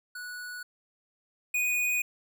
square tone pair in turn, 1471 / 2474 Hz, F#6 / D#7, -11 / -10 cents, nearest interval major sixth, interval 901 cents, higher second, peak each -38 / -26 dBFS, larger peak second, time 0.15-0.63 / 1.54-2.02 s, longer neither, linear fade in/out 5 ms, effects none

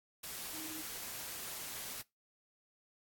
sine tone in noise, 315.1 Hz, D#4, 22 cents sharp, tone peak -47 dBFS, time 0.54-0.82 s, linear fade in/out 10 ms, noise white, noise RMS -44 dBFS, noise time 0.23-2.02 s, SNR -6 dB, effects noise-tail reverb RT60 0.2 s tail -21 dB re dry + AAC 64 kbps

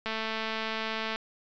click train, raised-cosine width 0.3 ms, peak -17 dBFS, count 244, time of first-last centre 0.06-1.16 s, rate 221 Hz, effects resampled to 16000 Hz

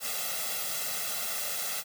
white noise with comb filter, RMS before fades -33 dBFS, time 0-1.84 s, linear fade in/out 50 ms, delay 1.5 ms, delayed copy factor +0.85, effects high-pass 200 Hz 12 dB/octave

